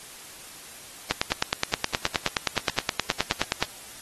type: click train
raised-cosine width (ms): 0.2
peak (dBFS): -4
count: 25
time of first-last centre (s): 1.11-3.626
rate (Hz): 9.54
effects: white hiss -44 dBFS RMS until 4.01 s + AAC 32 kbps